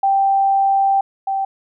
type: tone pair in turn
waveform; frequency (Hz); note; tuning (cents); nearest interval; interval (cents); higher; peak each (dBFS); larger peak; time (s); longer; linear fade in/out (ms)
sine; 784 / 779; G5 / G5; 0 / -11; unison; 11; first; -12 / -17; first; 0.03-1.01 / 1.27-1.45; first; 5
effects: none